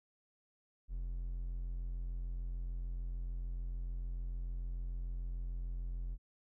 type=tone; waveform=triangle; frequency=43.38 Hz; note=F1; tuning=11 cents flat; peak=-35 dBFS; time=0.88-6.18 s; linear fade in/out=50 ms; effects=none